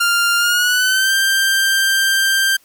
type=tone with pitch glide; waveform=sawtooth; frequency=1396.9 to 1577.1 Hz; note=F6 to G6; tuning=0 to +10 cents; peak=-9 dBFS; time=0-2.57 s; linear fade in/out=10 ms; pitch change=+210 cents; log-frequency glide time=0.37-1.14 s; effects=white hiss -53 dBFS RMS until 2.64 s + MP3 96 kbps